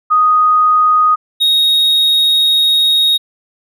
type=tone pair in turn; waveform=sine / triangle; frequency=1244.5 / 3753 Hz; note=D#6 / A#7; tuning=0 / +11 cents; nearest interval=octave + perfect fifth; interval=1911 cents; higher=second; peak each=-7 dBFS; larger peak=neither; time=0.1-1.16 / 1.4-3.18 s; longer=second; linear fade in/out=20 ms; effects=none